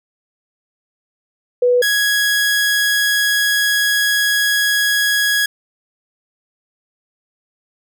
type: tone pair in turn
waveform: sine / sawtooth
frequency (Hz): 491.9 / 1664.1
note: B4 / G#6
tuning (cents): -7 / +3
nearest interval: octave + major sixth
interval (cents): 2110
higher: second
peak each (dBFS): -10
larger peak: neither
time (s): 1.62-1.82 / 1.82-5.46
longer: second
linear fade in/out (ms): 5
effects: none